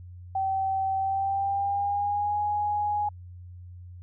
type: tone with pitch glide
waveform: sine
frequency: 771 to 831.1 Hz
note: G5 to G#5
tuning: -29 to +1 cents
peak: -24 dBFS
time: 0.35-3.09 s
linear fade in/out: 5 ms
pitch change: +130 cents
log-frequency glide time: 0.97-2.39 s
effects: added 89 Hz sine -41 dBFS peak until 4.02 s